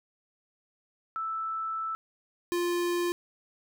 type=tone pair in turn; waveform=sine / square; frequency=1318.5 / 349.2 Hz; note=E6 / F4; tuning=0 / 0 cents; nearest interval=octave + major seventh; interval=2300 cents; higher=first; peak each=-30 / -27 dBFS; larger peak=second; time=1.16-1.95 / 2.52-3.12 s; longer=first; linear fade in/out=0 ms; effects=none